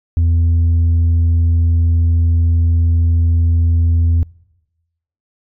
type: tone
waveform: sine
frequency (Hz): 83.5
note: E2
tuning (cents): +23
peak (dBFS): -7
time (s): 0.17-4.23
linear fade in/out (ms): 0
effects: noise-tail reverb RT60 1.0 s tail -26 dB re dry + tanh soft clip ceiling -9 dBFS